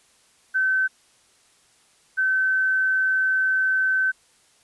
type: tone pair in turn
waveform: sine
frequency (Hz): 1533 / 1533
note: G6 / G6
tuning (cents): -39 / -39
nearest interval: unison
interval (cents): 0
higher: neither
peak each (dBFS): -18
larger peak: neither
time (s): 0.54-0.88 / 2.17-4.12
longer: second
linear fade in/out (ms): 20
effects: white hiss -59 dBFS RMS until 4.63 s + resampled to 24000 Hz